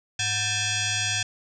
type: tone with frequency modulation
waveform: sine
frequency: 1568 Hz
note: G6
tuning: in tune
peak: -23 dBFS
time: 0.19-1.23 s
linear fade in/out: 5 ms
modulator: 836 Hz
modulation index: 6.5
effects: none